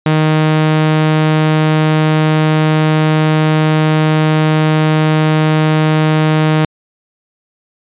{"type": "tone", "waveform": "sawtooth", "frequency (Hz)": 155.56, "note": "D#3", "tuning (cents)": 0, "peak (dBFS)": -5, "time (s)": [0.06, 6.65], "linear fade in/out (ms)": 2, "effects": ["resampled to 8000 Hz"]}